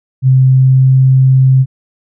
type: tone with pitch glide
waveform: sine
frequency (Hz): 130.81 to 131.64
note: C3 to C3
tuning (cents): 0 to +11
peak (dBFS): -4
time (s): 0.22-1.66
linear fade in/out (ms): 50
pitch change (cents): +11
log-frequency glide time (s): 0.48-0.92
effects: none